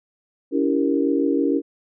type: chord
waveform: sine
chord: C# diminished seventh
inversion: none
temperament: equal with one note detuned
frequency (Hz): 283.2 / 329.6 / 392 / 466.2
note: C#4 / E4 / G4 / Bb4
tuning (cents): +37 / 0 / 0 / 0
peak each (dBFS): -20 / -23 / -25 / -25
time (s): 0.51-1.62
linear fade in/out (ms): 50
effects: none